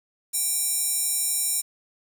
square tone with high-pass filter, 784 Hz, G5, in tune, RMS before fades -25 dBFS, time 0.33-1.62 s, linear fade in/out 20 ms, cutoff 8400 Hz, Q 2.7, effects 8-bit

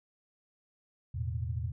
sine chord, E suspended fourth, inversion none, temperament just, 82.41 / 109.88 / 123.61 Hz, E2 / A2 / B2, 0 / -2 / +2 cents, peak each -35 / -36 / -37 dBFS, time 1.14-1.72 s, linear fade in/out 10 ms, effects none

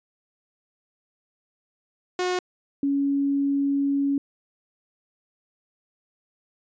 sawtooth / sine tone pair in turn, 362.8 / 279.6 Hz, F#4 / C#4, -34 / +15 cents, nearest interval perfect fourth, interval 451 cents, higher first, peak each -19 / -20 dBFS, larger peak first, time 2.19-2.39 / 2.83-4.18 s, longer second, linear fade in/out 2 ms, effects resampled to 16000 Hz

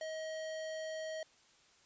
square tone, 633 Hz, D#5, 30 cents sharp, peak -40 dBFS, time 0.01-1.23 s, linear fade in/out 2 ms, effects white hiss -66 dBFS RMS until 1.85 s + resampled to 16000 Hz

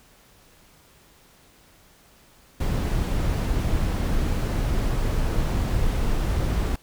brown noise, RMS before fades -23 dBFS, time 2.6-6.76 s, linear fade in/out 5 ms, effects pink hiss -55 dBFS RMS until 6.82 s

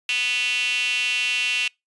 sawtooth tone with high-pass filter, 246.9 Hz, B3, in tune, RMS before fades -23 dBFS, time 0.09-1.68 s, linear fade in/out 2 ms, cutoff 2700 Hz, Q 8.9, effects noise-tail reverb RT60 0.2 s tail -26 dB re dry + resampled to 22050 Hz

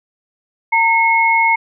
sine tone pair together, 914.8 / 2173 Hz, A#5 / C#7, -33 / -35 cents, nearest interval octave + minor third, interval 1498 cents, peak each -13 dBFS, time 0.72-1.56 s, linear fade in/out 10 ms, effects none

